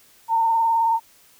sine tone with vibrato, 909 Hz, A#5, 44 cents flat, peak -16 dBFS, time 0.28-1 s, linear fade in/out 50 ms, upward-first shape triangle, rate 19 Hz, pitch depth 38 cents each way, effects white hiss -54 dBFS RMS until 1.39 s

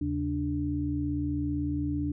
sine tone cluster, 78.1 / 135.9 / 292.6 Hz, D#2 / C#3 / D4, +7 / -34 / -6 cents, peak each -33 / -35 / -29 dBFS, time 0.01-2.12 s, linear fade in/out 5 ms, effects none

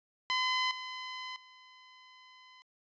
15% pulse tone with level steps, 1019 Hz, C6, 46 cents flat, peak -22 / -33 / -48 dBFS, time 0.3-2.62 s, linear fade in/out 0 ms, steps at 0.71 / 1.36 s, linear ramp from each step 2 ms, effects resampled to 16000 Hz

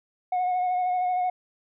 sine tone with vibrato, 728 Hz, F#5, 28 cents flat, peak -20 dBFS, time 0.32-1.3 s, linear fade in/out 5 ms, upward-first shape sine, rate 13 Hz, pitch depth 23 cents each way, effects tanh soft clip ceiling -21 dBFS

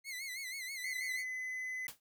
sawtooth tone with vibrato, 2093 Hz, C7, in tune, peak -37 dBFS, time 0.04-1.25 s, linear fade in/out 50 ms, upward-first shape sine, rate 6.2 Hz, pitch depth 98 cents each way
triangle tone, 2022 Hz, B6, 40 cents sharp, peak -36 dBFS, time 0.83-1.87 s, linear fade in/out 5 ms
white noise with exponential decay, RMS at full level -40 dBFS, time 1.88-2 s, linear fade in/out 2 ms, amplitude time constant 24 ms
effects none

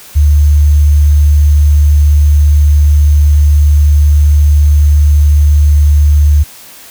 sine tone with sample-and-hold, 73.8 Hz, D2, 9 cents sharp, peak -3 dBFS, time 0.15-6.44 s, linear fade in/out 20 ms, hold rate 6300 Hz, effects white hiss -34 dBFS RMS until 6.9 s

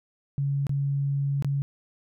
sine tone with dropouts, 140 Hz, C#3, 18 cents sharp, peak -23 dBFS, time 0.38-1.62 s, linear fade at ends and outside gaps 0 ms, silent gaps 0.668-0.694 / 1.424-1.446 s, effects none

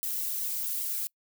violet noise with flanger, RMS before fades -32 dBFS, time 0.03-1.07 s, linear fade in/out 0 ms, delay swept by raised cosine 0.97 to 3.07 ms, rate 2.5 Hz, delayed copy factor +0.65, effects noise-tail reverb RT60 0.1 s tail -25 dB re dry

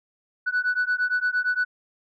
sine beating tone pair, 1480 / 1488.7 Hz, F#6 / F#6, 0 / +10 cents, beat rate 8.7 Hz, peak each -23 dBFS, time 0.46-1.65 s, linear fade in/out 20 ms, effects tanh soft clip ceiling -17 dBFS

